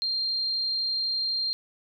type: tone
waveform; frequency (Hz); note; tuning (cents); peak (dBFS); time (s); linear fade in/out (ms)
sine; 4188; C8; +1; -25; 0.02-1.53; 0
effects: none